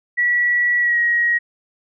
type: tone with pitch glide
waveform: sine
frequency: 1939 to 1894.7 Hz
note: B6 to A#6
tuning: -32 to +28 cents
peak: -14 dBFS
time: 0.17-1.39 s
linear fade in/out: 20 ms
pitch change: -40 cents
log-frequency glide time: 0.8-0.98 s
effects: none